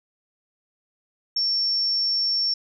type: tone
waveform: sine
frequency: 5450 Hz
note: F8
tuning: 43 cents flat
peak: -20 dBFS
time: 1.36-2.54 s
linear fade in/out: 5 ms
effects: none